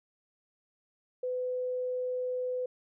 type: tone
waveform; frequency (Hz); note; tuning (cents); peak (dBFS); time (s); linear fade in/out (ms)
sine; 503; B4; +32; -30; 1.23-2.66; 5
effects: none